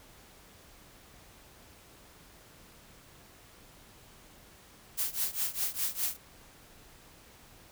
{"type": "noise with tremolo", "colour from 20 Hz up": "blue", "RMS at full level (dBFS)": -29, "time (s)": [4.97, 6.17], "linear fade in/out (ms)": 20, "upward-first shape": "triangle", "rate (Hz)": 4.9, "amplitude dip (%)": 95, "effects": ["pink hiss -56 dBFS RMS until 7.71 s"]}